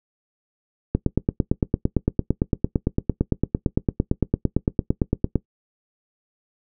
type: click train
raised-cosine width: 3 ms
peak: -5 dBFS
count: 40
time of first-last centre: 0.95-5.357 s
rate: 8.85 Hz
effects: noise-tail reverb RT60 0.1 s tail -19 dB re dry